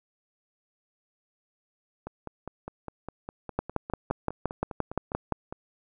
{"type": "two click trains", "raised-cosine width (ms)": 1, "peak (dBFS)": [-22, -12], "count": [18, 11], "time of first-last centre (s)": [[2.07, 5.525], [3.59, 5.323]], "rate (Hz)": [4.92, 5.77], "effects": []}